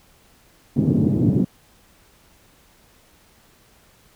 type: band-pass noise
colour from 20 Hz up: white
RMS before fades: -18 dBFS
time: 0.76-1.45 s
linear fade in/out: 10 ms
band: 110 to 290 Hz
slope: 24 dB/octave
effects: pink hiss -55 dBFS RMS until 4.15 s